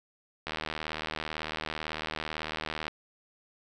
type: click train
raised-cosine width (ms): 0.3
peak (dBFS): -17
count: 189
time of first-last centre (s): 0.47-2.88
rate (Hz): 78
effects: none